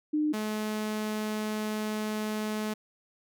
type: tone pair in turn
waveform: sine / sawtooth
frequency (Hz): 302.9 / 214.2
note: D#4 / A3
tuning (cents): -46 / -46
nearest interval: tritone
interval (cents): 600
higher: first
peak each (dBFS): -24 / -26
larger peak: first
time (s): 0.13-0.33 / 0.33-2.74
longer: second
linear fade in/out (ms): 10
effects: none